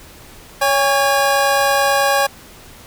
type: tone pair together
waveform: 25% pulse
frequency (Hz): 559 / 814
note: C#5 / G#5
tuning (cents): +14 / -35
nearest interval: perfect fifth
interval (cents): 651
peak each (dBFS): -12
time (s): 0.61-2.27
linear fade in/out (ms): 10
effects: pink hiss -41 dBFS RMS until 2.86 s